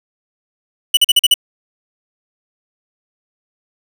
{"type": "tone bursts", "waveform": "45% pulse", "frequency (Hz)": 2960, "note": "F#7", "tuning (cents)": 0, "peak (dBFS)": -6, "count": 6, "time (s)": [0.94, 1.341], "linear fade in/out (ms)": 5, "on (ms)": 31, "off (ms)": 43, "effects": []}